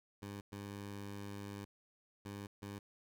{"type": "tone bursts at uneven times", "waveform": "15% pulse", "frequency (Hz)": 100.9, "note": "G#2", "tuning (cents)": -49, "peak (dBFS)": -38, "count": 4, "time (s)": [[0.22, 0.41], [0.52, 1.65], [2.25, 2.47], [2.62, 2.79]], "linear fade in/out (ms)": 5, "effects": []}